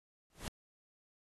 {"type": "noise with exponential growth", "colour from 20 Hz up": "pink", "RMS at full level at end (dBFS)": -38, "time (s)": [0.3, 0.48], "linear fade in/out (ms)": 1, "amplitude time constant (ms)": 39, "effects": ["AAC 32 kbps"]}